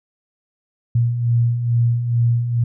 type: beating tone pair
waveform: sine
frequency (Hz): 116.54 / 118.84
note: A#2 / A#2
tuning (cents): 0 / +34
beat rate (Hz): 2.3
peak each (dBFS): -23 / -15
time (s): 0.95-2.64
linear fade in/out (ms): 5
effects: none